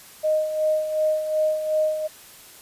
sine tone with tremolo, 620 Hz, D#5, 6 cents flat, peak -17 dBFS, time 0.23-2.08 s, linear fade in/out 20 ms, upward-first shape sine, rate 2.7 Hz, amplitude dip 60%, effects white hiss -46 dBFS RMS until 2.61 s + resampled to 32000 Hz

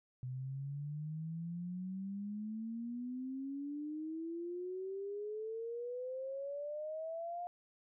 sine exponential sweep, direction up, 125.6 to 712 Hz, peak -39 dBFS, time 0.23-7.47 s, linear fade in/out 0 ms, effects none

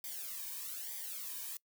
blue noise with flanger, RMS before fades -43 dBFS, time 0.04-1.57 s, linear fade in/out 2 ms, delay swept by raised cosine 0.73 to 1.5 ms, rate 1.1 Hz, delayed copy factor -0.95, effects noise-tail reverb RT60 0.1 s tail -23 dB re dry

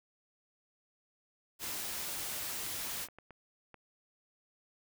white noise, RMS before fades -39 dBFS, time 1.59-3.08 s, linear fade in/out 50 ms
clicks, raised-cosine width 0.5 ms, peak -36 dBFS, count 4, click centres 3.086 / 3.186 / 3.307 / 3.743 s
effects none

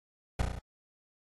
brown noise with echo, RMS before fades -26 dBFS, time 0.39-0.42 s, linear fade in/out 5 ms, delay 34 ms, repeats 5, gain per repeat -3 dB, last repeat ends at 0.59 s, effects AAC 32 kbps

